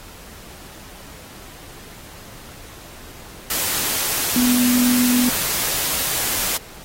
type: tone in noise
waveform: sine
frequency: 247 Hz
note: B3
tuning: in tune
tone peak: -15 dBFS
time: 4.36-5.29 s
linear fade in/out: 2 ms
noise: white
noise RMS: -22 dBFS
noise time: 3.5-6.57 s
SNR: +4 dB
effects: pink hiss -41 dBFS RMS until 6.84 s + AAC 48 kbps